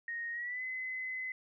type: tone with pitch glide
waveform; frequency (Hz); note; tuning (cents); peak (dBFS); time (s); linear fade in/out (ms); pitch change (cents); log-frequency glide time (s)
sine; 1864.7 to 2033; A#6 to B6; 0 to +50; -36; 0.08-1.32; 2; +150; 0.32-0.63
effects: none